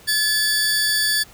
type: tone pair together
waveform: sawtooth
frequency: 1722 / 4597 Hz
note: A6 / D8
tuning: -38 / -38 cents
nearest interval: octave + perfect fourth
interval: 1700 cents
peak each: -17 dBFS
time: 0.07-1.24 s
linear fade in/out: 20 ms
effects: pink hiss -47 dBFS RMS until 1.33 s

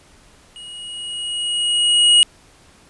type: tone with level ramp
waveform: square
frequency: 2893 Hz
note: F#7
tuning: 40 cents flat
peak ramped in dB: -35 to -8 dBFS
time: 0.56-2.23 s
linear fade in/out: 0 ms
effects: pink hiss -50 dBFS RMS until 2.89 s + resampled to 24000 Hz

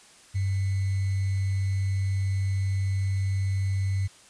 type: tone with sample-and-hold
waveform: sine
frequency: 96.7 Hz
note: G2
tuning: 23 cents flat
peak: -23 dBFS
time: 0.34-4.08 s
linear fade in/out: 20 ms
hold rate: 2100 Hz
effects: white hiss -53 dBFS RMS until 4.29 s + resampled to 22050 Hz

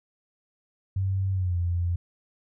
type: tone with pitch glide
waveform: sine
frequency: 96 to 87.02 Hz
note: G2 to F2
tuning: -36 to -6 cents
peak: -23 dBFS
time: 0.96-1.96 s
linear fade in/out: 5 ms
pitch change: -170 cents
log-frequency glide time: 1.32-1.57 s
effects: none

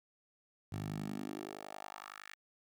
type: tone with high-pass filter sweep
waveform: 10% pulse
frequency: 50.8 Hz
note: G#1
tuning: 38 cents flat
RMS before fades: -44 dBFS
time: 0.72-2.35 s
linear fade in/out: 5 ms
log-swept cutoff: 100 to 1900 Hz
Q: 2.5
effects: none

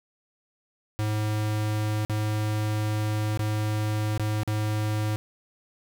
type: tone with dropouts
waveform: square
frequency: 106.8 Hz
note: G#2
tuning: 49 cents sharp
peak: -25 dBFS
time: 0.99-5.16 s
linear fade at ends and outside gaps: 0 ms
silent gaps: 2.05-2.097 / 3.374-3.393 / 4.177-4.196 / 4.433-4.476 s
effects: none

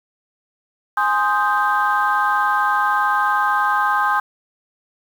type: chord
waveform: sine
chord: Ab major seventh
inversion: none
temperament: equal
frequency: 830.6 / 1046.5 / 1244.5 / 1568 Hz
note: Ab5 / C6 / Eb6 / G6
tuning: 0 / 0 / 0 / 0 cents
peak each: -20 dBFS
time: 0.97-4.2 s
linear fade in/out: 5 ms
effects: tanh soft clip ceiling -7 dBFS + 7-bit

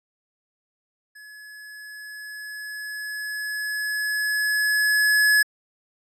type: tone with level ramp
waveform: square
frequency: 1700 Hz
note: G#6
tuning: 40 cents sharp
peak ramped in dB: -43 to -15 dBFS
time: 1.15-5.43 s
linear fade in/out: 10 ms
effects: resampled to 32000 Hz

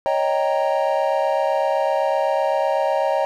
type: chord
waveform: triangle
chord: Eb dominant seventh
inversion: third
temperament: equal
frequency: 554.4 / 622.3 / 784 / 932.3 Hz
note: Db5 / Eb5 / G5 / Bb5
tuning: 0 / 0 / 0 / 0 cents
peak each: -20 / -20 / -22 / -23 dBFS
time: 0.06-3.25 s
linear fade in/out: 0 ms
effects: none

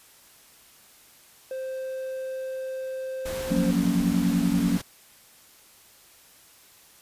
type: tone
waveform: triangle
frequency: 523.3 Hz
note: C5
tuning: in tune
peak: -28 dBFS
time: 1.51-3.71 s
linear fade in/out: 2 ms
type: noise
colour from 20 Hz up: pink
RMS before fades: -36 dBFS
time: 3.25-4.82 s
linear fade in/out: 10 ms
type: chord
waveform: sine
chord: Gb major seventh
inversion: third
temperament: equal with one note detuned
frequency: 174.61 / 185 / 233.1 / 278.1 Hz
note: F3 / Gb3 / Bb3 / Db4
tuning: 0 / 0 / 0 / +6 cents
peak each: -26 dBFS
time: 3.5-4.78 s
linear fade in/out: 20 ms
effects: white hiss -54 dBFS RMS until 7.01 s + resampled to 32000 Hz

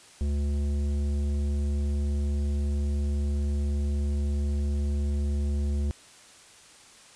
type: tone with tanh clipping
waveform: sine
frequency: 71.9 Hz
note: D2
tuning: 36 cents flat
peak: -26 dBFS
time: 0.21-5.91 s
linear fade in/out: 0 ms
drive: 12 dB
effects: white hiss -52 dBFS RMS until 7.15 s + resampled to 22050 Hz

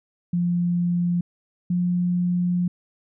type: tone pair in turn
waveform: sine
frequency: 174.61 / 177.35 Hz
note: F3 / F3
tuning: 0 / +27 cents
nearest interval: unison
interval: 27 cents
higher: second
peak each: -19 dBFS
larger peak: neither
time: 0.33-1.21 / 1.7-2.68 s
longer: second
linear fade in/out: 5 ms
effects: none

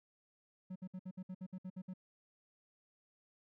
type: tone bursts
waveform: triangle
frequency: 185 Hz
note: F#3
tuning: in tune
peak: -40 dBFS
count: 11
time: 0.7-1.938 s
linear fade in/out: 10 ms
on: 58 ms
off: 60 ms
effects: none

